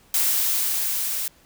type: noise with level ramp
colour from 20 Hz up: blue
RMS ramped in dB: -20 to -27 dBFS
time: 0.14-1.28 s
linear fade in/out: 2 ms
effects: pink hiss -56 dBFS RMS until 1.45 s